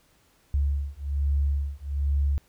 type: beating tone pair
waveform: sine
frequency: 70.1 / 71.3 Hz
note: C#2 / C#2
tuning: +20 / +49 cents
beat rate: 1.2 Hz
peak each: -26 dBFS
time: 0.54-2.38 s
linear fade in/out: 0 ms
effects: pink hiss -63 dBFS RMS until 2.48 s